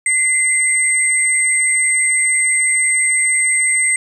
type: tone pair together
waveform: sine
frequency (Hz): 2059 / 8288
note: C7 / C9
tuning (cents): -28 / -17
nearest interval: 2 octaves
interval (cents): 2411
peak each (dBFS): -15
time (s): 0.06-3.96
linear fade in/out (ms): 2
effects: 8-bit